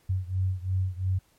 sine beating tone pair, 92.5 / 95.4 Hz, F#2 / G2, 0 / -47 cents, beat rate 2.9 Hz, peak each -27 / -29 dBFS, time 0.09-1.19 s, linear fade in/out 10 ms, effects pink hiss -65 dBFS RMS until 1.38 s + MP3 64 kbps

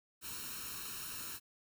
white noise with comb filter, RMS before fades -44 dBFS, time 0.21-1.4 s, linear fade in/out 50 ms, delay 0.73 ms, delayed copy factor +0.75, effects none

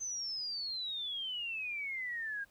sine exponential sweep, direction down, 6272 to 1598 Hz, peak -36 dBFS, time 0-2.45 s, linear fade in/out 20 ms, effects pink hiss -68 dBFS RMS until 2.5 s

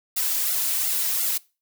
blue noise with flanger, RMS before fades -24 dBFS, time 0.16-1.38 s, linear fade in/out 10 ms, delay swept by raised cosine 1.4 to 3.1 ms, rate 2.8 Hz, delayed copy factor +1, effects noise-tail reverb RT60 0.3 s tail -22 dB re dry

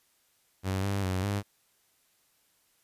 sawtooth tone with pitch steps, 95.2 / 99.4 / 93.2 / 101 Hz, F#2 / G2 / F#2 / G#2, +50 / +25 / +13 / -48 cents, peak -24 dBFS, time 0.63-1.43 s, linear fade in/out 50 ms, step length 200 ms, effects white hiss -69 dBFS RMS until 2.83 s + resampled to 32000 Hz

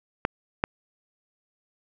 clicks, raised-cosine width 0.5 ms, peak -7 dBFS, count 2, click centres 0.251 / 0.639 s, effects none

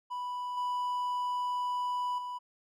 triangle tone with level steps, 987.8 Hz, B5, in tune, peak -32 / -28 / -34 dBFS, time 0.1-2.39 s, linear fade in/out 20 ms, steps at 0.57 / 2.18 s, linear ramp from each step 5 ms, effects none

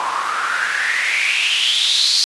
white noise with band-pass filter sweep, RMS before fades -18 dBFS, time 0-2.24 s, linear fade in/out 0 ms, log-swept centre 1000 to 4600 Hz, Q 6.2, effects resampled to 24000 Hz

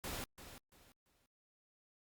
pink noise with echo, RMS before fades -43 dBFS, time 0.04-0.24 s, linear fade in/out 0 ms, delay 340 ms, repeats 3, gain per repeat -11 dB, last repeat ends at 1.26 s, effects Opus 48 kbps

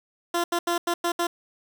15% pulse tone bursts at uneven times, 344.6 Hz, F4, 23 cents flat, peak -16 dBFS, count 6, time 0.34-0.44 / 0.52-0.59 / 0.67-0.78 / 0.87-0.94 / 1.04-1.12 / 1.19-1.27 s, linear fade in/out 5 ms, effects none

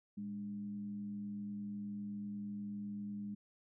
sine tone with frequency modulation, 204.7 Hz, G#3, 25 cents flat, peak -40 dBFS, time 0.17-3.35 s, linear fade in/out 10 ms, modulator 91.9 Hz, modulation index 0.32, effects none

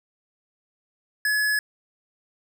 square tone, 1700 Hz, G#6, 40 cents sharp, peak -21 dBFS, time 1.25-1.59 s, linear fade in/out 2 ms, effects none

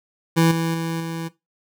25% pulse tone with level steps, 164.81 Hz, E3, in tune, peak -10 / -17 / -20 / -23 dBFS, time 0.36-1.29 s, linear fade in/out 20 ms, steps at 0.51 / 0.74 / 1 s, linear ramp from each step 5 ms, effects noise-tail reverb RT60 0.2 s tail -17 dB re dry

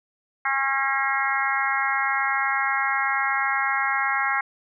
harmonic tone with a mistuned harmonic, 271.9 Hz, C#4, 33 cents flat, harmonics 3 / 4 / 5 / 6 / 7 / 8, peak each -28 / -28 / -28 / -28 / -28 / -28 dBFS, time 0.45-4.41 s, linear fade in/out 5 ms, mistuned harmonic 8, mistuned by -28 cents, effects none

